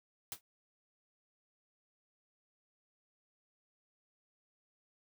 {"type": "noise with exponential decay", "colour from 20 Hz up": "white", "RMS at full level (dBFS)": -37, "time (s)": [0.32, 0.41], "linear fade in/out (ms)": 1, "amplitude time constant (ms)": 18, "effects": []}